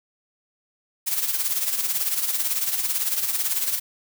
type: noise with tremolo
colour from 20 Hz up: blue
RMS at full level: -22 dBFS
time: 1.06-3.8 s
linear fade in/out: 20 ms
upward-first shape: sine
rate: 18 Hz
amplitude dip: 60%
effects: none